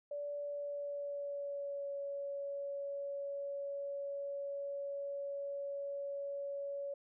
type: tone with pitch glide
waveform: sine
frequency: 578 to 562.2 Hz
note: D5 to C#5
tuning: -28 to +24 cents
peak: -38 dBFS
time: 0.11-6.94 s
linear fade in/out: 5 ms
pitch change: -48 cents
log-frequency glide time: 0.36-1.93 s
effects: none